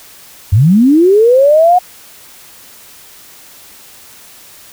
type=linear sweep; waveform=sine; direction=up; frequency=86.3 to 737 Hz; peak=-4 dBFS; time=0.52-1.79 s; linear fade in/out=10 ms; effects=white hiss -38 dBFS RMS until 4.72 s